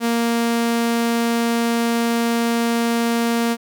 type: tone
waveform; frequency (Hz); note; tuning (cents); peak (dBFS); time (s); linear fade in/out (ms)
sawtooth; 233.1; A#3; 0; -13; 0-3.57; 50
effects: none